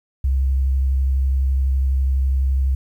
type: tone with vibrato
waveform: sine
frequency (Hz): 66.5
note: C2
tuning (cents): +29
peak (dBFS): -15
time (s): 0.24-2.75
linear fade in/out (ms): 5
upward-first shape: sine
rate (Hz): 12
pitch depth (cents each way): 21
effects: 9-bit